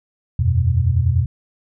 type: chord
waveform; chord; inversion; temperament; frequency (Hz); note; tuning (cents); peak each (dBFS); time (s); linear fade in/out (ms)
sine; E suspended second; none; equal; 82.41 / 92.5 / 123.47; E2 / F#2 / B2; 0 / 0 / 0; -18; 0.39-1.26; 5
effects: none